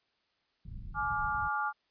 pink low-pass noise, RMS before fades -43 dBFS, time 0.65-1.49 s, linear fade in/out 5 ms, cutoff 160 Hz, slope 24 dB/octave
sine chord, D diminished, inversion second, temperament just, 845.8 / 1174.7 / 1409.6 Hz, Ab5 / D6 / F6, +31 / 0 / +16 cents, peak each -34 dBFS, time 0.94-1.73 s, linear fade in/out 50 ms
effects white hiss -75 dBFS RMS until 1.9 s + resampled to 11025 Hz

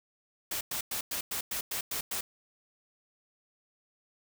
white noise bursts, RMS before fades -34 dBFS, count 9, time 0.51-2.21 s, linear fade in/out 5 ms, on 100 ms, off 100 ms, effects none

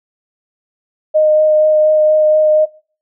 sine tone with vibrato, 616 Hz, D#5, 17 cents flat, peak -7 dBFS, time 1.14-2.66 s, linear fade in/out 20 ms, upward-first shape sine, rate 4.2 Hz, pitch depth 9 cents each way, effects noise-tail reverb RT60 0.4 s tail -21 dB re dry

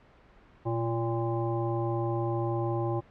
harmonic tone with a mistuned harmonic, 115.1 Hz, A#2, 22 cents flat, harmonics 1 / 3 / 5 / 7 / 9, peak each -30 / -31 / -37 / -36 / -40 dBFS, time 0.65-3.01 s, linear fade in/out 20 ms, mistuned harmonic 1, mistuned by +58 cents, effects pink hiss -57 dBFS RMS until 3.1 s + low-pass 2000 Hz 12 dB/octave

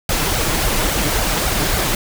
pink noise with flanger, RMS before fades -18 dBFS, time 0.09-1.95 s, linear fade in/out 2 ms, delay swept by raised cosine 1.3 to 6.8 ms, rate 3.6 Hz, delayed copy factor +0.8, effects none

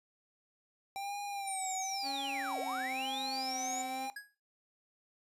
square tone with vibrato, 784 Hz, G5, in tune, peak -38 dBFS, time 0.96-4.1 s, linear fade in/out 0 ms, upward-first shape sine, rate 1 Hz, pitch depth 65 cents each way
sine linear two-way sweep, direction down then up, 9160 to 433.5 to 7120 Hz, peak -38 dBFS, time 1.47-3.82 s, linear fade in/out 5 ms, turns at 2.59 s
sawtooth tone with pitch glide, 277.7 to 262.1 Hz, C#4 to C4, +3 to +3 cents, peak -39 dBFS, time 2.02-4.1 s, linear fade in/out 50 ms, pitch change -100 cents, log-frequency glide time 2.46-2.85 s
square tone with exponential decay, 1661.2 Hz, G#6, in tune, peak -39 dBFS, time 4.16-4.35 s, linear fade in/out 5 ms, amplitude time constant 41 ms
effects noise-tail reverb RT60 0.3 s tail -17 dB re dry + resampled to 32000 Hz

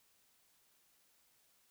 silence, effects white hiss -72 dBFS RMS until 1.7 s

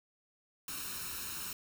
white noise with comb filter, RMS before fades -41 dBFS, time 0.68-1.53 s, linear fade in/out 2 ms, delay 0.74 ms, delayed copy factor +0.7, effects none

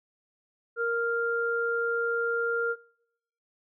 sine tone pair together, 466.2 / 1396.9 Hz, A#4 / F6, 0 / 0 cents, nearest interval octave + perfect fifth, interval 1900 cents, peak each -28 dBFS, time 0.76-2.76 s, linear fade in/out 50 ms, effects noise-tail reverb RT60 0.8 s tail -23 dB re dry

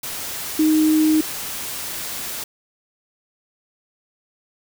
sine tone in noise, 311.1 Hz, D#4, in tune, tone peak -13 dBFS, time 0.59-1.21 s, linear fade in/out 5 ms, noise white, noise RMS -29 dBFS, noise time 0.03-2.44 s, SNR +13 dB, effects none

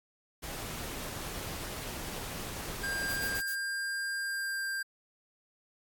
pink noise, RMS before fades -40 dBFS, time 0.42-3.41 s, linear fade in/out 20 ms
square tone with pitch glide, 1600 to 1587.1 Hz, G6 to G6, +35 to +21 cents, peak -33 dBFS, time 2.83-4.83 s, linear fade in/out 10 ms, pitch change -14 cents, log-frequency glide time 4.2-4.65 s
violet noise bursts, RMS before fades -38 dBFS, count 4, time 3.08-3.555 s, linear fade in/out 20 ms, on 88 ms, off 41 ms
effects AAC 64 kbps

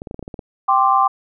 clicks, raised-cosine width 2 ms, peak -17 dBFS, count 9, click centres 0.019 / 0.072 / 0.111 / 0.144 / 0.193 / 0.227 / 0.279 / 0.342 / 0.392 s
sine chord, G suspended fourth, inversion none, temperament equal, 784 / 1046.5 / 1174.7 Hz, G5 / C6 / D6, 0 / 0 / 0 cents, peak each -16 dBFS, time 0.68-1.08 s, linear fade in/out 10 ms
effects none

